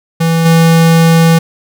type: tone with level steps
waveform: square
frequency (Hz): 164.81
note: E3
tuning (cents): 0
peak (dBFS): -9 / -5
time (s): 0.2-1.39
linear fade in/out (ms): 10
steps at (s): 0.45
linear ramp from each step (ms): 10
effects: none